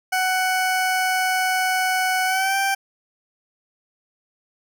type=tone with pitch glide; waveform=20% pulse; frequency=745 to 782.9 Hz; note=F#5 to G5; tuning=+12 to -2 cents; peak=-14 dBFS; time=0.12-2.75 s; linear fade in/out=10 ms; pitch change=+86 cents; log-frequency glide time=2.25-2.56 s; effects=none